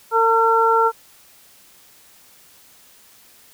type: harmonic tone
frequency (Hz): 453.6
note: A#4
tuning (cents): -47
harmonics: 1 / 2 / 3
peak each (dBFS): -18 / -17 / -17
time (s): 0.11-0.92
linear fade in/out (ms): 50
effects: white hiss -50 dBFS RMS until 3.53 s